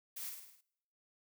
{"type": "noise with echo", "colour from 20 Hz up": "blue", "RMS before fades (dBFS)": -44, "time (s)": [0.16, 0.3], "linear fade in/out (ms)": 10, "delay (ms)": 52, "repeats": 6, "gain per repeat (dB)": -4, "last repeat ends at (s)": 0.612, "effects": ["noise-tail reverb RT60 0.8 s tail -23 dB re dry"]}